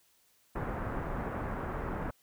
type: low-pass noise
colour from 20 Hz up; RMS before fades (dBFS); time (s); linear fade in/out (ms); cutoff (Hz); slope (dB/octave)
pink; -36; 0.55-2.11; 10; 1600; 24
effects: white hiss -68 dBFS RMS until 2.22 s